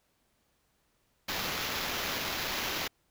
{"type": "noise with sample-and-hold", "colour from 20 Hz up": "violet", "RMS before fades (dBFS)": -34, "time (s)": [1.28, 2.88], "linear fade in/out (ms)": 10, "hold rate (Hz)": 8820, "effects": ["pink hiss -73 dBFS RMS until 3.1 s"]}